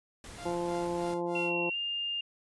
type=noise; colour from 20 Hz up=pink; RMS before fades=-47 dBFS; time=0.24-1.14 s; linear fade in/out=2 ms
type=tone with tremolo; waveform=sawtooth; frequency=697 Hz; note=F5; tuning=4 cents flat; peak=-38 dBFS; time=0.38-1.54 s; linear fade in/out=5 ms; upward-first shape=sine; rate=3.2 Hz; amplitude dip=100%
type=harmonic tone; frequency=173.3 Hz; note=F3; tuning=13 cents flat; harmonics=1 / 2 / 3 / 4 / 5 / 6; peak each=-40 / -33 / -36 / -43 / -38 / -46 dBFS; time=0.45-1.7 s; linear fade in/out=10 ms
type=tone with pitch glide; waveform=sine; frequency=2735 to 2810 Hz; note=F7 to F7; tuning=-37 to +10 cents; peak=-31 dBFS; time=1.35-2.21 s; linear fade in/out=5 ms; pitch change=+47 cents; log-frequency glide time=1.71-1.76 s
effects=resampled to 24000 Hz